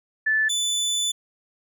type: tone pair in turn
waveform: sine / 25% pulse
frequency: 1748 / 3496 Hz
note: A6 / A7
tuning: -12 / -12 cents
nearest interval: octave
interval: 1200 cents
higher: second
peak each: -18 dBFS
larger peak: neither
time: 0.26-0.49 / 0.49-1.12 s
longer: second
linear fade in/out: 10 ms
effects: none